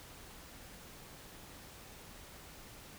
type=silence; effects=pink hiss -53 dBFS RMS until 2.98 s